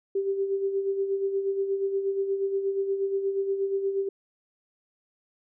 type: tone with tremolo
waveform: sine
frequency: 392 Hz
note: G4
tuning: in tune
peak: -22 dBFS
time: 0.15-4.09 s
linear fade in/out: 5 ms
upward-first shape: sine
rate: 8.4 Hz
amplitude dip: 55%
effects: none